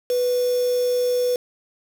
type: tone with quantisation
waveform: sine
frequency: 493.9 Hz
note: B4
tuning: in tune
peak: -18 dBFS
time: 0.1-1.36 s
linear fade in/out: 2 ms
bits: 5
effects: none